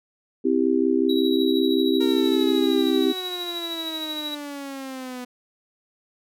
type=chord; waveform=sine; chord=C major; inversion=none; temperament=just; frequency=261.6 / 327 / 392.4 Hz; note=C4 / E4 / G4; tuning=0 / -14 / +2 cents; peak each=-22 dBFS; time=0.44-3.13 s; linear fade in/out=20 ms
type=tone with tremolo; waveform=triangle; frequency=3881 Hz; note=B7; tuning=31 cents flat; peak=-25 dBFS; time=1.09-4.35 s; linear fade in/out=5 ms; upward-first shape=triangle; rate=13 Hz; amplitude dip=60%
type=exponential sweep; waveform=sawtooth; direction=down; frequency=466.2 to 246.9 Hz; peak=-28 dBFS; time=2-5.25 s; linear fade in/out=10 ms
effects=none